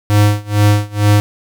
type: tone with tremolo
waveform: square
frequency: 103.83 Hz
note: G#2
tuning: in tune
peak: -7 dBFS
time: 0.1-1.2 s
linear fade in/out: 0 ms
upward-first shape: sine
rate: 2.2 Hz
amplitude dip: 95%
effects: none